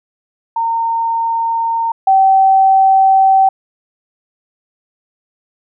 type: tone pair in turn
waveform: sine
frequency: 916 / 770.3 Hz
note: A#5 / G5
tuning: -31 / -30 cents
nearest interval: minor third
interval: 299 cents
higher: first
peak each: -13 / -6 dBFS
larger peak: second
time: 0.56-1.92 / 2.07-3.49 s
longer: second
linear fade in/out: 5 ms
effects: none